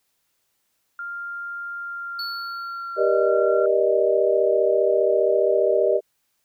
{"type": "tone with pitch glide", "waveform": "sine", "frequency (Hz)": [1396.9, 1374.5], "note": ["F6", "F6"], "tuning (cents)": [0, -28], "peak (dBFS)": -29, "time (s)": [0.99, 3.66], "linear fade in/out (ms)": 2, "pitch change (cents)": -28, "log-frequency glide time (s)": [1.76, 2.91]}
{"type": "tone with exponential decay", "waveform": "triangle", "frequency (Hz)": 4435, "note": "C#8", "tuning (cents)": 0, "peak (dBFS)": -26, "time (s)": [2.19, 3.3], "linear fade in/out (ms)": 2, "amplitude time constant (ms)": 240}
{"type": "chord", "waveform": "sine", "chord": "Eb major seventh", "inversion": "first", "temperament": "equal with one note detuned", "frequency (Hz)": [392, 476.5, 587.3, 622.3], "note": ["G4", "Bb4", "D5", "Eb5"], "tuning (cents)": [0, 38, 0, 0], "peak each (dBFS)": [-21, -22, -24, -21], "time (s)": [2.96, 6.01], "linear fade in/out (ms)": 50}
{"effects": ["white hiss -71 dBFS RMS until 6.44 s"]}